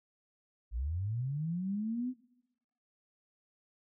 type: linear sweep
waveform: sine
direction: up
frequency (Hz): 50.7 to 260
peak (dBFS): -32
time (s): 0.71-2.14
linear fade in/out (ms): 50
effects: noise-tail reverb RT60 0.9 s tail -21 dB re dry